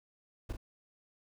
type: noise with echo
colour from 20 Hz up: brown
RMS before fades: -36 dBFS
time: 0.49-0.53 s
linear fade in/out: 10 ms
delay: 39 ms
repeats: 1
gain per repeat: -5 dB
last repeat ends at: 0.569 s
effects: none